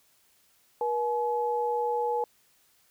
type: tone pair together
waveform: sine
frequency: 479.4 / 851.5 Hz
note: A#4 / G#5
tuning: +48 / +43 cents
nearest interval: minor seventh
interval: 995 cents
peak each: -28 dBFS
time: 0.81-2.24 s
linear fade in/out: 2 ms
effects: white hiss -65 dBFS RMS until 2.9 s